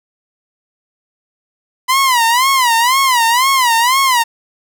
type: tone with vibrato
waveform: sawtooth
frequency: 998 Hz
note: B5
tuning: 18 cents sharp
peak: -6 dBFS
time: 1.88-4.24 s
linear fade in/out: 20 ms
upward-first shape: sine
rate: 2 Hz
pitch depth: 160 cents each way
effects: none